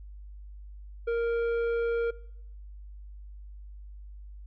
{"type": "tone with tanh clipping", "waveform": "triangle", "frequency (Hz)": 466.2, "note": "A#4", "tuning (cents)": 0, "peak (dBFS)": -27, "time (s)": [1.07, 2.11], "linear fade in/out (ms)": 10, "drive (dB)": 13, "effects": ["noise-tail reverb RT60 0.8 s tail -22 dB re dry", "added 50 Hz sine -42 dBFS peak until 4.46 s"]}